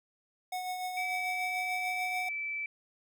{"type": "tone with tremolo", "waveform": "square", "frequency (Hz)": 734, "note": "F#5", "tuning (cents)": -14, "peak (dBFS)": -33, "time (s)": [0.52, 2.29], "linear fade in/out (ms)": 5, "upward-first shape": "triangle", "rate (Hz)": 6.8, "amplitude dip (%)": 45}
{"type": "tone with pitch glide", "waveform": "sine", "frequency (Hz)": [2295, 2318], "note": ["D7", "D7"], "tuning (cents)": [-40, -23], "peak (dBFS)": -33, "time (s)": [0.97, 2.66], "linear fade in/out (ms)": 2, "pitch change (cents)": 17, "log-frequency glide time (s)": [1.23, 2.39]}
{"effects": []}